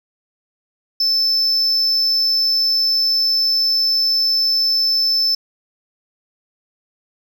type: tone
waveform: sine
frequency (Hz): 5274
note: E8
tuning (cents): 0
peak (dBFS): -11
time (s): 1-5.35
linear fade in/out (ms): 5
effects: tanh soft clip ceiling -13 dBFS + 7-bit